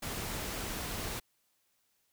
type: noise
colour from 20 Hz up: pink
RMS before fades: -38 dBFS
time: 0.02-1.2 s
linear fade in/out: 10 ms
effects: white hiss -75 dBFS RMS until 2.12 s